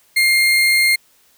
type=tone; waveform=35% pulse; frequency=2119 Hz; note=C7; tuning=21 cents sharp; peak=-10 dBFS; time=0.16-0.96 s; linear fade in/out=10 ms; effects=white hiss -55 dBFS RMS until 1.37 s